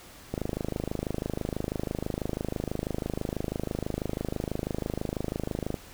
click train, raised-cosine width 2 ms, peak -16 dBFS, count 142, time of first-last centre 0.34-5.742 s, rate 26.1 Hz, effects pink hiss -49 dBFS RMS until 5.93 s

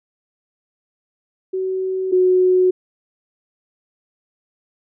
sine tone pair in turn, 376.4 / 367.8 Hz, F#4 / F#4, +30 / -10 cents, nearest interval unison, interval 40 cents, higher first, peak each -19 / -11 dBFS, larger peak second, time 1.53-2.12 / 2.12-2.71 s, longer neither, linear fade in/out 10 ms, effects none

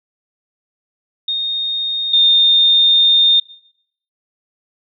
sine tone pair in turn, 3692 / 3643 Hz, A#7 / A#7, -17 / -41 cents, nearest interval unison, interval 24 cents, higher first, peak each -16 / -8 dBFS, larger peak second, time 1.28-2.13 / 2.13-3.4 s, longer second, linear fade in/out 5 ms, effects noise-tail reverb RT60 0.7 s tail -19 dB re dry

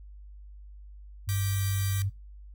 sine tone with pitch glide, 98.6 to 97.86 Hz, G2 to G2, +11 to -2 cents, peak -26 dBFS, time 1.27-2.1 s, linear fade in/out 20 ms, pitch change -13 cents, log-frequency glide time 1.42-1.61 s
5% pulse chord, G major, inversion second, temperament equal with one note detuned, 1174.7 / 1568 / 1930.4 Hz, D6 / G6 / B6, 0 / 0 / -40 cents, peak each -29 dBFS, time 1.29-2.02 s, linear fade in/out 0 ms
effects noise-tail reverb RT60 0.2 s tail -17 dB re dry + added 50 Hz sine -44 dBFS peak until 2.54 s

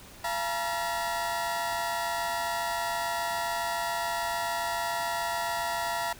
30% pulse tone cluster, 683 / 868 / 955 Hz, F5 / A5 / A#5, -39 / -24 / +42 cents, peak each -30 / -34 / -29 dBFS, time 0.24-6.13 s, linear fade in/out 5 ms, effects pink hiss -49 dBFS RMS until 6.19 s

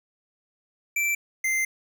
square tone pair in turn, 2338 / 2083 Hz, D7 / C7, -8 / -8 cents, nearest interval major second, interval 200 cents, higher first, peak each -23 dBFS, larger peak neither, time 0.96-1.15 / 1.44-1.65 s, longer second, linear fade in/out 5 ms, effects none

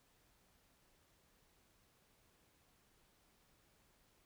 silence, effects pink hiss -73 dBFS RMS until 4.25 s

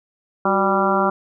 harmonic tone with a mistuned harmonic, 196 Hz, G3, in tune, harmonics 1 / 2 / 3 / 4 / 5 / 6 / 7, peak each -23 / -23 / -23 / -23 / -23 / -23 / -23 dBFS, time 0.45-1.1 s, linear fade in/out 5 ms, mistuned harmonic 2, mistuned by -82 cents, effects none

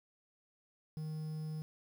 triangle tone with quantisation, 155.6 Hz, D#3, in tune, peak -36 dBFS, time 0.97-1.62 s, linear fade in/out 0 ms, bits 10, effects none

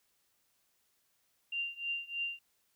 sine tone with tremolo, 2781 Hz, F7, 8 cents flat, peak -31 dBFS, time 1.52-2.39 s, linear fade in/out 5 ms, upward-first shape triangle, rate 3.2 Hz, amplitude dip 95%, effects white hiss -75 dBFS RMS until 2.75 s

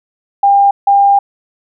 sine tone bursts at uneven times, 800 Hz, G5, 35 cents sharp, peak -5 dBFS, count 2, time 0.43-0.71 / 0.87-1.19 s, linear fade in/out 5 ms, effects none

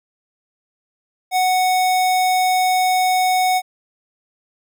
square tone, 740 Hz, F#5, in tune, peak -15 dBFS, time 1.31-3.62 s, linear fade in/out 50 ms, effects none

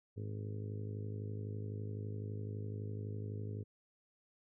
harmonic tone, 51.91 Hz, G#1, in tune, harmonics 2 / 3 / 4 / 5 / 6 / 7 / 8 / 9 / 10, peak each -40 / -52 / -52 / -52 / -57 / -58 / -51 / -57 / -65 dBFS, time 0.16-3.64 s, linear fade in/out 20 ms, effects none

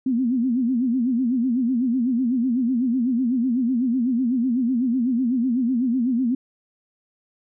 sine tone with vibrato, 246.7 Hz, B3, 2 cents flat, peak -18 dBFS, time 0.06-6.35 s, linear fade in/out 5 ms, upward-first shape sine, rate 8 Hz, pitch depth 140 cents each way, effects none

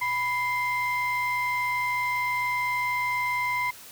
sine tone pair together, 987.8 / 2091 Hz, B5 / C7, 0 / -2 cents, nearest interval octave + minor second, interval 1298 cents, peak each -25 dBFS, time 0.01-3.71 s, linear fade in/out 10 ms, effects tanh soft clip ceiling -21 dBFS + white hiss -46 dBFS RMS until 3.91 s

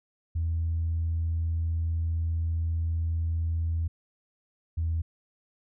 sine tone pair in turn, 82.41 / 81.95 Hz, E2 / E2, 0 / -10 cents, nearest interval unison, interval 10 cents, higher first, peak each -24 dBFS, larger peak neither, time 0.35-3.88 / 4.77-5.02 s, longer first, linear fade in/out 10 ms, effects tanh soft clip ceiling -21 dBFS

